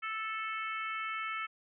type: harmonic tone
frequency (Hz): 439.3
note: A4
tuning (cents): -3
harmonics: 3 / 4 / 5 / 6 / 7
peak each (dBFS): -37 / -44 / -40 / -45 / -49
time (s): 0.02-1.47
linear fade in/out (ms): 20
effects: none